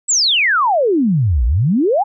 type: exponential two-way sweep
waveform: sine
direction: down then up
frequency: 8120 to 54 to 880 Hz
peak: -11 dBFS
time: 0.08-2.04 s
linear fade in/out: 20 ms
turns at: 1.45 s
effects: none